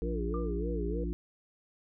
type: harmonic tone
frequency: 58 Hz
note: A#1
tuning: 8 cents flat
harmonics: 1 / 3 / 5 / 6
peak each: -33 / -38 / -40 / -40 dBFS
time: 0.02-1.13 s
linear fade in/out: 0 ms
type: tone with vibrato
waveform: sine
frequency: 439.9 Hz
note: A4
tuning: in tune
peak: -36 dBFS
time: 0.02-1.04 s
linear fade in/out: 5 ms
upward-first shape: sine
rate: 3.3 Hz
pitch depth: 160 cents each way
type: tone with exponential decay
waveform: sine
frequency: 1189 Hz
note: D6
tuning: 21 cents sharp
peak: -37 dBFS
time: 0.34-0.6 s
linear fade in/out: 2 ms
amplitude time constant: 56 ms
effects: none